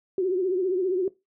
sine tone with vibrato, 370 Hz, F#4, in tune, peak -21 dBFS, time 0.18-1.08 s, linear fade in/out 2 ms, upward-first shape triangle, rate 15 Hz, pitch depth 100 cents each way, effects noise-tail reverb RT60 0.2 s tail -18 dB re dry

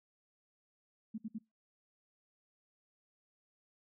sine tone bursts, 220.3 Hz, A3, 2 cents sharp, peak -37 dBFS, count 3, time 1.14-1.386 s, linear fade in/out 10 ms, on 42 ms, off 60 ms, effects noise-tail reverb RT60 0.2 s tail -23 dB re dry

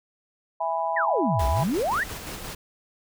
sine chord, E major, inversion none, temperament just, 659.3 / 824.1 / 988.9 Hz, E5 / G#5 / B5, 0 / -14 / +2 cents, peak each -28 dBFS, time 0.6-1.64 s, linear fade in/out 10 ms
sine exponential two-way sweep, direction down then up, 2023 to 57.1 to 2023 Hz, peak -22 dBFS, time 0.96-2.04 s, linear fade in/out 10 ms, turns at 1.47 s
pink noise with tremolo, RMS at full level -35 dBFS, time 1.39-2.55 s, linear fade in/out 5 ms, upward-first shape square, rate 5.7 Hz, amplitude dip 30%
effects none

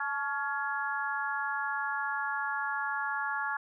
harmonic tone with a mistuned harmonic, 279.7 Hz, C#4, 16 cents sharp, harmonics 3 / 4 / 5 / 6, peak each -36 / -37 / -35 / -35 dBFS, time 0-3.57 s, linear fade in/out 5 ms, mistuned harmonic 3, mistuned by +51 cents, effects none

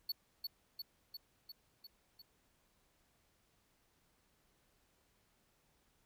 square tone with echo, 4435 Hz, C#8, in tune, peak -36 dBFS, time 0.09-0.12 s, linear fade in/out 5 ms, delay 350 ms, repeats 6, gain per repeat -3 dB, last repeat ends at 2.22 s, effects pink hiss -75 dBFS RMS until 6.05 s

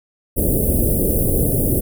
pink band-stop noise, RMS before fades -17 dBFS, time 0.36-1.81 s, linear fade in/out 20 ms, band 570 to 9800 Hz, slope 48 dB/octave, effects none

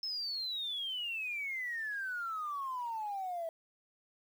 triangle exponential sweep, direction down, 5274 to 647 Hz, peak -32 dBFS, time 0.03-3.49 s, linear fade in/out 2 ms, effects tanh soft clip ceiling -33 dBFS + 10-bit

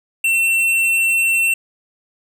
sine tone with tanh clipping, 2702 Hz, E7, 42 cents sharp, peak -15 dBFS, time 0.24-1.54 s, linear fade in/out 5 ms, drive 12 dB, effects none

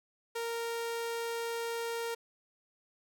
sawtooth tone, 464 Hz, A#4, 8 cents flat, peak -30 dBFS, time 0.35-2.15 s, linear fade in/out 10 ms, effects none

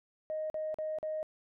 sine tone bursts, 622.3 Hz, D#5, in tune, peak -32 dBFS, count 4, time 0.3-1.229 s, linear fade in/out 0 ms, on 200 ms, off 43 ms, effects tanh soft clip ceiling -28 dBFS

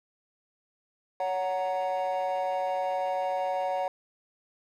triangle chord, F# major, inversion second, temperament equal with one note detuned, 560.5 / 740 / 932.3 Hz, C#5 / F#5 / A#5, +19 / 0 / 0 cents, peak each -28 / -27 / -32 dBFS, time 1.2-3.88 s, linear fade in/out 2 ms, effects tanh soft clip ceiling -20 dBFS

